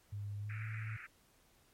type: tone with pitch glide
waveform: sine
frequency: 102.2 to 109.54 Hz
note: G#2 to A2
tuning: -27 to -7 cents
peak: -39 dBFS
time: 0.12-0.97 s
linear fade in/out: 10 ms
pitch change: +120 cents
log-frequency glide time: 0.39-0.63 s
type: band-pass noise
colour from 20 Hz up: white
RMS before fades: -50 dBFS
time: 0.49-1.07 s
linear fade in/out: 10 ms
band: 1300 to 2500 Hz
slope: 96 dB/octave
effects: pink hiss -69 dBFS RMS until 1.73 s + MP3 64 kbps